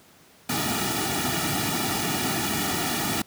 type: noise with comb filter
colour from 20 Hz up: pink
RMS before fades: -26 dBFS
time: 0.49-3.22 s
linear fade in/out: 5 ms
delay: 1.9 ms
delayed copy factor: -0.85
effects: pink hiss -54 dBFS RMS until 3.26 s + high-pass 100 Hz 12 dB/octave